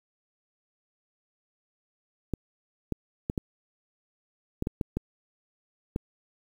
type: clicks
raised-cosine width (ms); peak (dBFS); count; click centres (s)
3; -15; 9; 2.337 / 2.923 / 3.299 / 3.378 / 4.624 / 4.671 / 4.812 / 4.97 / 5.961
effects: 8-bit